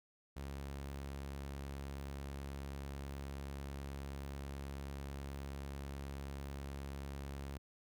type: tone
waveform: sawtooth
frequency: 69.3 Hz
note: C#2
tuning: in tune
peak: -39 dBFS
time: 0.36-7.58 s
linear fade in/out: 10 ms
effects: none